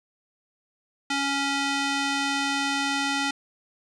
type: tone with band-pass filter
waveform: square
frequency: 278.4 Hz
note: C#4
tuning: 8 cents sharp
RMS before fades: -26 dBFS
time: 1.1-3.31 s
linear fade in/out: 5 ms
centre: 3000 Hz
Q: 0.56
effects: resampled to 22050 Hz